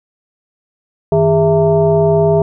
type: tone with frequency modulation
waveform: sine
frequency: 408.5 Hz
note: G#4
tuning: 29 cents flat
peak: -8 dBFS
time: 1.12-2.42 s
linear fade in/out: 2 ms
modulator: 251 Hz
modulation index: 1.2
effects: none